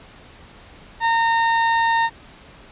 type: tone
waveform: 30% pulse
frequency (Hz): 917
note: A#5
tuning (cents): -29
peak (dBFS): -13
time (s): 1-2.1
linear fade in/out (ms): 50
effects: pink hiss -45 dBFS RMS until 2.71 s + resampled to 8000 Hz